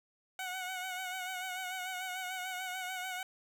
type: tone with vibrato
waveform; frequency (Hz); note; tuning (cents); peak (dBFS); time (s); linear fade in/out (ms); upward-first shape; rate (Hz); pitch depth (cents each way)
15% pulse; 740; F#5; 0; -31; 0.39-3.23; 2; sine; 6.8; 41
effects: none